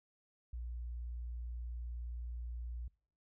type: tone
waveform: sine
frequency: 59.5 Hz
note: A#1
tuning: 36 cents sharp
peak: -39 dBFS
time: 0.53-2.88 s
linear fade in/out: 5 ms
effects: noise-tail reverb RT60 0.5 s tail -25 dB re dry + tanh soft clip ceiling -35 dBFS